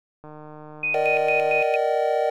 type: click train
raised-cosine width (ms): 1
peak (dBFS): -28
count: 210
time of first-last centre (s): 0.24-1.615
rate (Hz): 152
type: tone with tremolo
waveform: sine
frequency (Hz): 2489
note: D#7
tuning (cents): 0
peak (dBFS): -21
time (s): 0.83-1.76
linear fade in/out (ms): 5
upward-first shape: square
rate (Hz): 4.4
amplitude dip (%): 80
type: chord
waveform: triangle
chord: Eb major seventh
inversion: second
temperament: equal with one note detuned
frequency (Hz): 466.2 / 587.3 / 622.3 / 764.3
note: Bb4 / D5 / Eb5 / G5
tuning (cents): 0 / 0 / 0 / -44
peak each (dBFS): -23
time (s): 0.94-2.3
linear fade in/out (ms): 5
effects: none